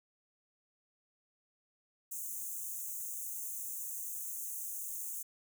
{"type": "high-pass noise", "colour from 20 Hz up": "white", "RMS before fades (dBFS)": -41, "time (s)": [2.11, 5.23], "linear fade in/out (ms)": 10, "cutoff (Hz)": 6200, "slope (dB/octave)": 96, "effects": []}